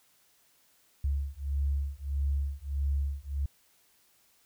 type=beating tone pair; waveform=sine; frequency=69.3 / 70.9 Hz; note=C#2 / C#2; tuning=0 / +40 cents; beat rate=1.6 Hz; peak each=-31 dBFS; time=1.04-3.46 s; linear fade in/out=5 ms; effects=white hiss -66 dBFS RMS until 4.45 s